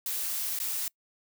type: noise with dropouts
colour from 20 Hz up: blue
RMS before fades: -32 dBFS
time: 0.06-0.88 s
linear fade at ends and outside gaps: 2 ms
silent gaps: 0.589-0.6 s
effects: noise-tail reverb RT60 0.1 s tail -25 dB re dry